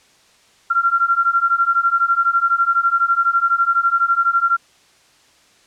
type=beating tone pair; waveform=sine; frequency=1368 / 1380 Hz; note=F6 / F6; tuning=-36 / -21 cents; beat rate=12 Hz; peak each=-17 / -16 dBFS; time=0.7-4.57 s; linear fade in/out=10 ms; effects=white hiss -53 dBFS RMS until 5.66 s + low-pass 7000 Hz 12 dB/octave